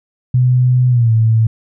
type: tone with pitch glide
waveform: sine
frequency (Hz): 125.8 to 112.08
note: B2 to A2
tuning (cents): +32 to +32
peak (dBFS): -8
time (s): 0.34-1.47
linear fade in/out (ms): 5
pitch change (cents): -200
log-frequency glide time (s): 0.89-1.12
effects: none